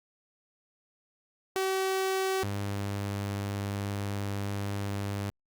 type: tone pair in turn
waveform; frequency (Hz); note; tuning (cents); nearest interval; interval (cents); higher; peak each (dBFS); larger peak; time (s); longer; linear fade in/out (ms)
sawtooth; 381.2 / 100.47; G4 / G2; -48 / +43; octave + major seventh; 2309; first; -23 / -27; first; 1.56-2.43 / 2.43-5.3; second; 0
effects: Opus 48 kbps